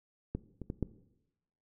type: clicks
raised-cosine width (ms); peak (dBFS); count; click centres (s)
3; -21 / -28 / -23 / -18; 4; 0.35 / 0.617 / 0.701 / 0.827
effects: noise-tail reverb RT60 0.9 s tail -17 dB re dry